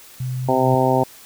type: tone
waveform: sine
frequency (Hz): 127.5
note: C3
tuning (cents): -44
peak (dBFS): -22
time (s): 0.2-0.75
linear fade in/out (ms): 5
type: harmonic tone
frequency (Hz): 130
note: C3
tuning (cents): -11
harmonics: 1 / 2 / 3 / 4 / 5 / 6 / 7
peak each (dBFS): -22 / -22 / -22 / -22 / -22 / -22 / -22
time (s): 0.48-1.04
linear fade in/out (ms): 10
effects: white hiss -44 dBFS RMS until 1.25 s